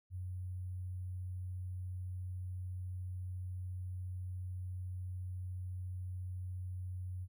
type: tone with sample-and-hold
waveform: sine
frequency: 91.4 Hz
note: F#2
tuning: 21 cents flat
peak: -39 dBFS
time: 0.1-7.28 s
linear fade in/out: 50 ms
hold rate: 11025 Hz
effects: none